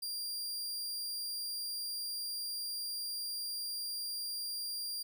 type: tone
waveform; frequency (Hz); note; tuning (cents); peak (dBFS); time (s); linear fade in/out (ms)
sawtooth; 4775; D8; +28; -34; 0.02-5.03; 10
effects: none